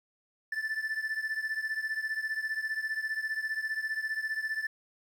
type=beating tone pair; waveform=triangle; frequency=1754 / 1769 Hz; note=A6 / A6; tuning=-6 / +9 cents; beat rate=15 Hz; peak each=-31 / -34 dBFS; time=0.52-4.67 s; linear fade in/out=5 ms; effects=10-bit